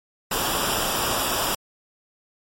pink noise with comb filter, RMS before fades -24 dBFS, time 0.31-1.55 s, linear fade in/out 5 ms, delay 0.47 ms, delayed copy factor -0.7, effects MP3 64 kbps

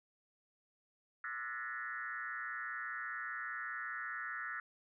sine tone with frequency modulation, 1587 Hz, G6, 21 cents sharp, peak -39 dBFS, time 1.24-4.6 s, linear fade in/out 2 ms, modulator 125 Hz, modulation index 2.6, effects none

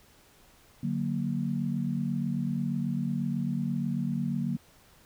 sine chord, D augmented, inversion none, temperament equal, 146.83 / 185 / 233.1 Hz, D3 / F#3 / A#3, 0 / 0 / 0 cents, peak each -32 / -32 / -31 dBFS, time 0.83-4.57 s, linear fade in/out 5 ms, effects pink hiss -59 dBFS RMS until 5.05 s

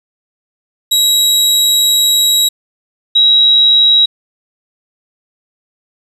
sawtooth / sine tone pair in turn, 3853 / 3853 Hz, B7 / B7, -44 / -44 cents, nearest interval unison, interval 0 cents, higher neither, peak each -5 dBFS, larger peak neither, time 0.91-2.49 / 3.15-4.06 s, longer first, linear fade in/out 10 ms, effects resampled to 32000 Hz + 7-bit

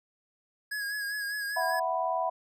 square tone with vibrato, 1661.2 Hz, G#6, in tune, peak -32 dBFS, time 0.71-1.8 s, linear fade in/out 10 ms, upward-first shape sine, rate 5 Hz, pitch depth 40 cents each way
sine chord, E suspended second, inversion none, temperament equal, 659.3 / 740 / 987.8 Hz, E5 / F#5 / B5, 0 / 0 / 0 cents, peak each -31 dBFS, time 1.56-2.3 s, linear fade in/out 10 ms
effects none

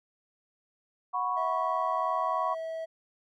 sine chord, F# suspended fourth, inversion none, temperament equal with one note detuned, 731.9 / 987.8 / 1108.7 Hz, F#5 / B5 / C#6, -19 / 0 / 0 cents, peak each -33 / -32 / -30 dBFS, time 1.13-2.55 s, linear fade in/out 20 ms
triangle tone, 649 Hz, E5, 27 cents flat, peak -31 dBFS, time 1.36-2.86 s, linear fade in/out 20 ms
effects none

